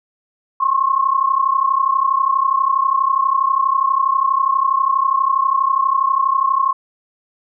sine tone pair together, 1059.7 / 1092 Hz, C6 / C#6, +22 / -26 cents, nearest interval minor second, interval 52 cents, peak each -16 dBFS, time 0.6-6.73 s, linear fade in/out 10 ms, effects none

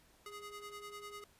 sawtooth ring-modulated tone, 830 Hz, G#5, 1 cent flat, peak -40 dBFS, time 0.26-1.24 s, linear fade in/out 2 ms, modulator 420 Hz, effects pink hiss -67 dBFS RMS until 1.39 s + resampled to 32000 Hz

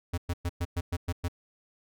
square tone bursts, 87 Hz, F2, 6 cents flat, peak -28 dBFS, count 8, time 0.13-1.284 s, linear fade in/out 10 ms, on 48 ms, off 110 ms, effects none

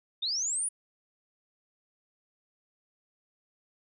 sine linear sweep, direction up, 3520 to 9920 Hz, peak -28 dBFS, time 0.22-0.69 s, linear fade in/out 10 ms, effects none

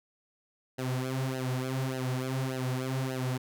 sawtooth tone with flanger, 130 Hz, C3, 11 cents flat, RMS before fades -32 dBFS, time 0.78-3.38 s, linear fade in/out 10 ms, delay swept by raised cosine 0.86 to 6.66 ms, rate 1.7 Hz, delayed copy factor -1, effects none

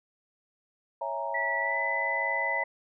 sine chord, A# half-diminished seventh, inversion first, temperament equal, 554.4 / 659.3 / 830.6 / 932.3 Hz, C#5 / E5 / G#5 / A#5, 0 / 0 / 0 / 0 cents, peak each -36 / -36 / -38 / -33 dBFS, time 1.01-2.64 s, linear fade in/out 5 ms
sine tone with pitch glide, 1955 to 2001 Hz, B6 to B6, -18 to +22 cents, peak -28 dBFS, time 1.34-2.64 s, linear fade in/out 10 ms, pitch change +40 cents, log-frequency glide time 1.61-1.78 s
effects none

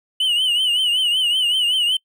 triangle tone with vibrato, 2960 Hz, F#7, in tune, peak -14 dBFS, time 0.2-1.97 s, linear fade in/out 5 ms, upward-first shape triangle, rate 5.3 Hz, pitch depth 110 cents each way, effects noise-tail reverb RT60 0.1 s tail -25 dB re dry

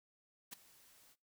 white noise with ADSR envelope, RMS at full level -45 dBFS, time 0.51-1.16 s, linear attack 21 ms, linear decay 9 ms, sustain -20 dB, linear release 47 ms, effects noise-tail reverb RT60 0.3 s tail -23 dB re dry

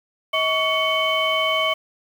sine tone cluster, 637 / 1128 / 2222 / 3058 Hz, D#5 / C#6 / C#7 / G7, +41 / +30 / +4 / -44 cents, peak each -23 dBFS, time 0.33-1.74 s, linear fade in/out 10 ms, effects tanh soft clip ceiling -9 dBFS + 7-bit

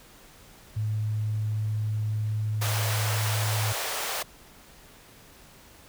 sine tone, 107.4 Hz, A2, 41 cents flat, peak -25 dBFS, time 0.76-3.73 s, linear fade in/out 10 ms
pink high-pass noise, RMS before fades -31 dBFS, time 2.61-4.23 s, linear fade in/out 10 ms, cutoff 510 Hz, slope 24 dB/octave
effects pink hiss -52 dBFS RMS until 5.88 s

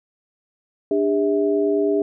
sine tone cluster, 295.2 / 404.4 / 646 Hz, D4 / G#4 / E5, +9 / -46 / -35 cents, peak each -22 / -18 / -26 dBFS, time 0.91-2.02 s, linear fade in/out 2 ms, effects none

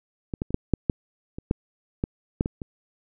clicks, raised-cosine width 3 ms, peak -16 / -13 / -23 / -6 / -6 / -7 / -21 / -8 / -11 / -8 / -15 / -20 dBFS, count 12, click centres 0.338 / 0.419 / 0.506 / 0.544 / 0.737 / 0.898 / 1.385 / 1.511 / 2.039 / 2.409 / 2.459 / 2.618 s, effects none

